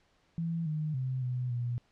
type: tone with pitch steps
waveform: sine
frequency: 166.4 / 153.8 / 129.8 / 125.4 / 120.9 Hz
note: E3 / D#3 / C3 / B2 / B2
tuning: +17 / -20 / -13 / +27 / -36 cents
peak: -30 dBFS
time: 0.38-1.78 s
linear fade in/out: 0 ms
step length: 280 ms
effects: pink hiss -69 dBFS RMS until 1.91 s + low-pass 5000 Hz 12 dB/octave